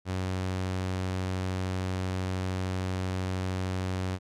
sawtooth tone, 93 Hz, F#2, 9 cents sharp, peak -25 dBFS, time 0.05-4.19 s, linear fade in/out 50 ms, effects low-pass 8000 Hz 12 dB/octave

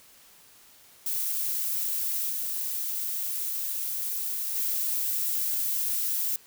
violet noise with level steps, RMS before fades -29 / -31 / -28 dBFS, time 1.06-6.36 s, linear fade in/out 2 ms, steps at 2.29 / 4.55 s, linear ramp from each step 10 ms, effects white hiss -55 dBFS RMS until 6.46 s

